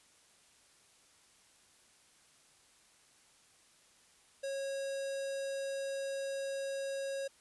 square tone with notch filter, 547 Hz, C#5, 23 cents flat, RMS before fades -38 dBFS, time 4.43-7.28 s, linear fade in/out 10 ms, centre 2200 Hz, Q 1.5, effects white hiss -65 dBFS RMS until 7.4 s + resampled to 24000 Hz

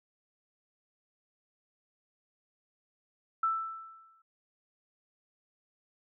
sine tone with exponential decay, 1325 Hz, E6, 9 cents sharp, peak -24 dBFS, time 3.43-4.22 s, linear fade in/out 5 ms, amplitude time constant 170 ms, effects none

